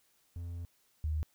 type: tone pair in turn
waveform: triangle / sine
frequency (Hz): 86 / 77.1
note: F2 / D#2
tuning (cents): -26 / -15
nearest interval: major second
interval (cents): 189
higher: first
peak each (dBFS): -36 / -30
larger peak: second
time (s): 0.36-0.65 / 1.04-1.23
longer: first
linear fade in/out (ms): 0
effects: white hiss -71 dBFS RMS until 1.34 s